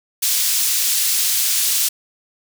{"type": "high-pass noise", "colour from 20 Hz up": "pink", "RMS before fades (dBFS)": -18, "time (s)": [0.22, 1.89], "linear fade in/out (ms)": 10, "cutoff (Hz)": 4700, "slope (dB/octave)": 12, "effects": []}